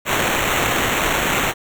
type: noise with sample-and-hold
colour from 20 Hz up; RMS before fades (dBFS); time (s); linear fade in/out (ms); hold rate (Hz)
blue; -19; 0.05-1.54; 50; 4900
effects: none